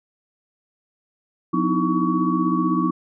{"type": "tone cluster", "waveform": "sine", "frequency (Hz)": [178.9, 252.6, 308.2, 324.1, 1126], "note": ["F3", "B3", "D#4", "E4", "C#6"], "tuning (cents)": [42, 39, -16, -29, 27], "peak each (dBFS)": -24, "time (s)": [1.53, 2.91], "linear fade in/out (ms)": 10, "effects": []}